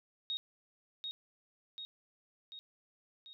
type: tone with echo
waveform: sine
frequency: 3747 Hz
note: A#7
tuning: 8 cents sharp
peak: -34 dBFS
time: 0.3-0.37 s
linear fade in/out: 0 ms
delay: 740 ms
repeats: 4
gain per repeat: -4 dB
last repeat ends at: 3.33 s
effects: none